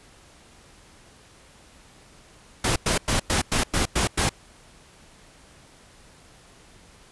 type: noise bursts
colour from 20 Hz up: pink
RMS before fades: -22 dBFS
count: 8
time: 2.64-4.293 s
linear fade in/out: 5 ms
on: 120 ms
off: 99 ms
effects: pink hiss -52 dBFS RMS until 7.11 s + resampled to 24000 Hz